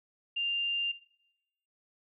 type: tone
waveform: sine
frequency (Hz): 2794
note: F7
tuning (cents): 0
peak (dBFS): -29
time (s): 0.36-0.92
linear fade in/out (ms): 10
effects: noise-tail reverb RT60 0.8 s tail -17 dB re dry